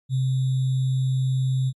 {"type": "tone with sample-and-hold", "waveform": "sine", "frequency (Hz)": 130.81, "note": "C3", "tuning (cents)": 0, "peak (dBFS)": -19, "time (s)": [0.09, 1.73], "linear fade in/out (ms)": 50, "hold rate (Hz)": 3675, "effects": ["MP3 48 kbps"]}